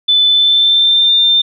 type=tone with pitch glide; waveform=sine; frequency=3507 to 3601 Hz; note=A7 to A7; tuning=-6 to +39 cents; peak=-7 dBFS; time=0.08-1.42 s; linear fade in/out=10 ms; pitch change=+45 cents; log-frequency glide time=0.27-1.14 s; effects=none